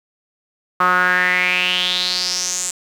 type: tone with band-pass filter sweep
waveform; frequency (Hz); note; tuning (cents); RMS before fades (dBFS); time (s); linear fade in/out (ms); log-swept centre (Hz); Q
sawtooth; 181.1; F#3; -37; -18; 0.8-2.71; 5; 1200 to 7700; 5.9
effects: 7-bit